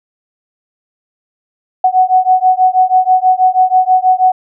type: beating tone pair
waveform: sine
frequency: 740 / 746.2 Hz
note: F#5 / F#5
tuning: 0 / +14 cents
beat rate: 6.2 Hz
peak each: -10 dBFS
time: 1.84-4.32 s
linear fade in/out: 5 ms
effects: none